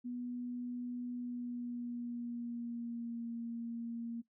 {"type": "tone with pitch glide", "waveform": "sine", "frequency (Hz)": [244.8, 232.9], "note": ["B3", "A#3"], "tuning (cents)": [-15, -1], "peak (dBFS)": -38, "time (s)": [0.04, 4.22], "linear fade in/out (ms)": 20, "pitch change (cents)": -86, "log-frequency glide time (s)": [1.13, 3.28], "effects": ["noise-tail reverb RT60 0.1 s tail -17 dB re dry"]}